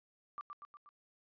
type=tone with echo; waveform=sine; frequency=1174.7 Hz; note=D6; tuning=in tune; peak=-40 dBFS; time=0.38-0.41 s; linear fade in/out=0 ms; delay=120 ms; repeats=4; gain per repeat=-4 dB; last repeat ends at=0.89 s; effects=resampled to 11025 Hz